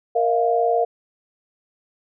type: chord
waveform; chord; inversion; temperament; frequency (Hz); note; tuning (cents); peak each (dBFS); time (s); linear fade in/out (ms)
sine; Bb suspended fourth; none; equal with one note detuned; 466.2 / 638.3 / 698.5; Bb4 / Eb5 / F5; 0 / +44 / 0; -20 / -24 / -19; 0.15-0.85; 10
effects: none